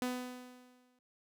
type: tone with exponential decay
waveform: sawtooth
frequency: 250 Hz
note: B3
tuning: 21 cents sharp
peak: -28 dBFS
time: 0.02-0.99 s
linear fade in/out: 1 ms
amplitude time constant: 210 ms
effects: none